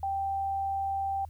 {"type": "tone", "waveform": "sine", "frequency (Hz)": 784, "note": "G5", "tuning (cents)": 0, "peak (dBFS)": -28, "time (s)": [0.03, 1.25], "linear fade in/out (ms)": 2, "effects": ["added 81 Hz sine -43 dBFS peak until 1.29 s", "white hiss -69 dBFS RMS until 1.29 s"]}